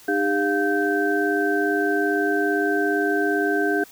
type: tone cluster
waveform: sine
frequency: 304.4 / 402 / 704 / 1552 Hz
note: D#4 / G4 / F5 / G6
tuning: -38 / +44 / +14 / -18 cents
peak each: -24 / -23 / -27 / -24 dBFS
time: 0.08-3.84 s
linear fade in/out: 5 ms
effects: white hiss -48 dBFS RMS until 3.91 s